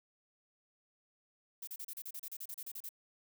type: noise bursts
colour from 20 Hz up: violet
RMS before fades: -44 dBFS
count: 15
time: 1.62-2.891 s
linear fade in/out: 5 ms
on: 53 ms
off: 34 ms
effects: none